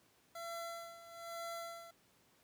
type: tone with tremolo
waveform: 25% pulse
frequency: 676 Hz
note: E5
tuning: 43 cents sharp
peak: -38 dBFS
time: 0.35-1.91 s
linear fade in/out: 5 ms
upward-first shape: sine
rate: 1.1 Hz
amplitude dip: 75%
effects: pink hiss -70 dBFS RMS until 2.43 s + high-pass 100 Hz 12 dB/octave